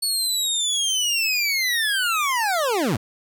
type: linear sweep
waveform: 25% pulse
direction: down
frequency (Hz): 4435 to 87.31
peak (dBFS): -16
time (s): 0.02-2.97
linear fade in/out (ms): 10
effects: none